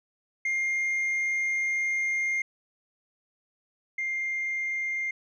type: tone pair in turn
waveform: sine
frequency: 2117 / 2108 Hz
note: C7 / C7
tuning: +20 / +12 cents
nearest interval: unison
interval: 8 cents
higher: first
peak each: -22 / -26 dBFS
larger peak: first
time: 0.45-2.42 / 3.98-5.11 s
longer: first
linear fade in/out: 5 ms
effects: tanh soft clip ceiling -24 dBFS